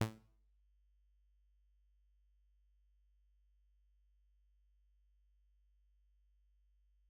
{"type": "tone with exponential decay", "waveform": "sawtooth", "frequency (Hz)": 110, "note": "A2", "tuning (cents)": 0, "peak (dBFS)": -25, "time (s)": [0.01, 0.18], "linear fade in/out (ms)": 0, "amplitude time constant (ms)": 36, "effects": ["noise-tail reverb RT60 0.6 s tail -20 dB re dry", "added 50 Hz sine -70 dBFS peak until 7.09 s"]}